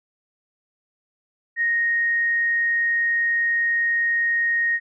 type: tone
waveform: sine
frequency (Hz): 1865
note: A#6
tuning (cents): 0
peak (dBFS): -18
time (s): 1.56-4.8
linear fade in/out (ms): 50
effects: none